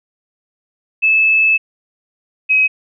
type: tone pair in turn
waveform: sine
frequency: 2612 / 2542 Hz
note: E7 / D#7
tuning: -17 / +36 cents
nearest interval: unison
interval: 47 cents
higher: first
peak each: -9 dBFS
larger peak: neither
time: 1.02-1.58 / 2.49-2.68 s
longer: first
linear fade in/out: 20 ms
effects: none